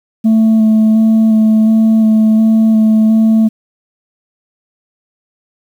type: tone with vibrato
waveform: sine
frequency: 220 Hz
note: A3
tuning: in tune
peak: -3 dBFS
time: 0.24-3.49 s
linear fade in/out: 20 ms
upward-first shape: square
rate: 1.4 Hz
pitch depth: 12 cents each way
effects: tanh soft clip ceiling -5 dBFS + 7-bit